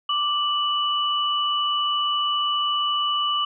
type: tone pair together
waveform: sine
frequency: 1174.7 / 2960 Hz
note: D6 / F#7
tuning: 0 / 0 cents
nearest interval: octave + major third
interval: 1600 cents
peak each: -23 dBFS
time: 0.09-3.45 s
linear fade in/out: 5 ms
effects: none